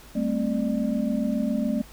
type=tone cluster; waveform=sine; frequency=198 / 225.1 / 264.9 / 597 Hz; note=G3 / A3 / C4 / D5; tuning=+18 / +40 / +22 / +28 cents; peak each=-29 / -25 / -28 / -33 dBFS; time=0.15-1.82 s; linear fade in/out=10 ms; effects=added 50 Hz sine -48 dBFS peak until 1.92 s + pink hiss -49 dBFS RMS until 1.92 s